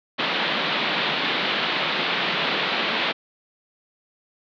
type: band-pass noise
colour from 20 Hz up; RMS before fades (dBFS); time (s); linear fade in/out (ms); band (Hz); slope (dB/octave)
white; -24; 0.18-3.13; 20; 150 to 3900; 48
effects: none